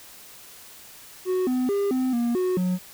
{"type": "tone with pitch steps", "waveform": "triangle", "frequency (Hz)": [369, 253.4, 401.6, 257.5, 237.2, 366.9, 182.2], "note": ["F#4", "B3", "G4", "C4", "A#3", "F#4", "F#3"], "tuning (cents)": [-5, 45, 42, -28, 30, -15, -26], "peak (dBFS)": -19, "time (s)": [1.25, 2.79], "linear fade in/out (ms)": 50, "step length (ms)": 220, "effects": ["white hiss -46 dBFS RMS until 2.93 s"]}